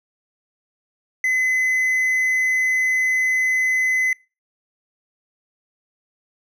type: tone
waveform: triangle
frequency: 2030 Hz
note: B6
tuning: 47 cents sharp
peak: -15 dBFS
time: 1.24-4.13 s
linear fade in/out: 2 ms
effects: noise-tail reverb RT60 0.3 s tail -24 dB re dry